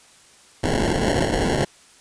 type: noise with sample-and-hold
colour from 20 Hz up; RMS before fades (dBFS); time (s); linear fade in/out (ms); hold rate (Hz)
white; -21; 0.63-1.65; 10; 1225
effects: white hiss -51 dBFS RMS until 2 s + resampled to 22050 Hz